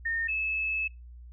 sine tone pair in turn, 1829 / 2603 Hz, A#6 / E7, -33 / -22 cents, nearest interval tritone, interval 611 cents, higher second, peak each -27 dBFS, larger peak neither, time 0.05-0.28 / 0.28-0.88 s, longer second, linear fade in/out 10 ms, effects noise-tail reverb RT60 0.2 s tail -20 dB re dry + added 60 Hz sine -44 dBFS peak until 1.32 s

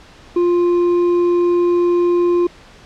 sine tone with hard clipping, 349.9 Hz, F4, 3 cents sharp, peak -13 dBFS, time 0.36-2.47 s, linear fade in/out 5 ms, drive 4 dB, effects pink hiss -43 dBFS RMS until 2.85 s + low-pass 5000 Hz 12 dB/octave

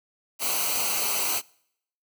white noise with comb filter, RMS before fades -26 dBFS, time 0.39-1.42 s, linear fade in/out 50 ms, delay 0.57 ms, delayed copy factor -0.75, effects noise-tail reverb RT60 0.7 s tail -25 dB re dry

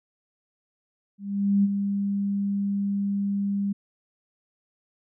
sine tone with ADSR envelope, 200 Hz, G3, 35 cents sharp, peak -16 dBFS, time 1.18-3.73 s, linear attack 460 ms, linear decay 32 ms, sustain -7 dB, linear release 11 ms, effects none

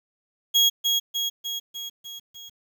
35% pulse tone with echo, 3300 Hz, G#7, 12 cents flat, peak -14 dBFS, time 0.54-0.7 s, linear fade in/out 20 ms, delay 300 ms, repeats 6, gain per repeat -4 dB, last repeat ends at 2.5 s, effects 9-bit

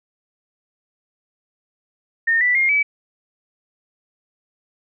sine tone with pitch steps, 1830 / 1972.7 / 2127 / 2292 Hz, A#6 / B6 / C7 / D7, -32 / -2 / +28 / -43 cents, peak -14 dBFS, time 2.27-2.83 s, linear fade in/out 10 ms, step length 140 ms, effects none

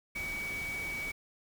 sine tone in noise, 2265 Hz, C#7, 37 cents sharp, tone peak -35 dBFS, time 0.15-1.12 s, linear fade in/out 10 ms, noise pink, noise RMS -44 dBFS, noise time 0.15-1.12 s, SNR +6 dB, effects none

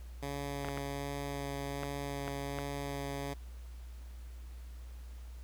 10% pulse tone with vibrato, 140.6 Hz, C#3, 25 cents sharp, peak -29 dBFS, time 0.22-3.34 s, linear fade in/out 10 ms, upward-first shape sine, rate 1.3 Hz, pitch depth 10 cents each way
clicks, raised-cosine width 0.5 ms, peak -23 dBFS, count 6, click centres 0.647 / 0.686 / 0.775 / 1.833 / 2.279 / 2.587 s
effects added 60 Hz sine -44 dBFS peak until 5.43 s + pink hiss -62 dBFS RMS until 5.43 s

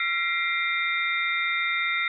sine tone cluster, 1363 / 1927 / 2095 / 2370 / 3665 Hz, F6 / B6 / C7 / D7 / A#7, -43 / -43 / +2 / +15 / -30 cents, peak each -30 / -32 / -26 / -32 / -33 dBFS, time 0-2.08 s, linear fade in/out 2 ms, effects none

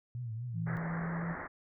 sine tone with vibrato, 116.54 Hz, A#2, in tune, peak -36 dBFS, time 0.15-0.77 s, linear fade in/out 0 ms, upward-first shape triangle, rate 4.1 Hz, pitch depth 130 cents each way
sine tone with pitch glide, 164.81 to 168.37 Hz, E3 to E3, 0 to +37 cents, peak -34 dBFS, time 0.53-1.36 s, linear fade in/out 50 ms, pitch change +37 cents, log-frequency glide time 0.64-1.22 s
white low-pass noise, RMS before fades -42 dBFS, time 0.66-1.48 s, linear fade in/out 20 ms, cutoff 2000 Hz, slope 96 dB/octave
effects none

